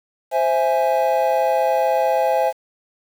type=chord; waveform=triangle; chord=C augmented; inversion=none; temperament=equal; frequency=523.3 / 659.3 / 830.6 Hz; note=C5 / E5 / G#5; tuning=0 / 0 / 0 cents; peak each=-18 dBFS; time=0.31-2.53 s; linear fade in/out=50 ms; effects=7-bit